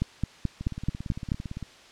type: two click trains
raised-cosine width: 5 ms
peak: -22 / -13 dBFS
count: 19 / 7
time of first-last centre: 0.61-1.627 / 0.02-1.319 s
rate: 17.7 / 4.62 Hz
effects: white hiss -51 dBFS RMS until 1.91 s + low-pass 5000 Hz 12 dB/octave